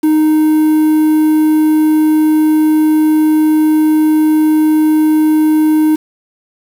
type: tone with quantisation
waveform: triangle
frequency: 309.6 Hz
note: D#4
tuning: 9 cents flat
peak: -5 dBFS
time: 0.03-5.96 s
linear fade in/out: 10 ms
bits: 5
effects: none